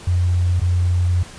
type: tone with dropouts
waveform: sine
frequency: 88.8 Hz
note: F2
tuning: 29 cents sharp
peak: -14 dBFS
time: 0.07-1.23 s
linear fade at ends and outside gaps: 5 ms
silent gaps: 0.598-0.616 s
effects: pink hiss -39 dBFS RMS until 1.38 s + resampled to 22050 Hz